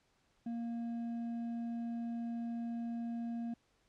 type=tone with hard clipping; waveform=sine; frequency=233.5 Hz; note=A#3; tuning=3 cents sharp; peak=-38 dBFS; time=0.46-3.54 s; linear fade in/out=5 ms; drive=4 dB; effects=pink hiss -74 dBFS RMS until 3.88 s + low-pass 7000 Hz 12 dB/octave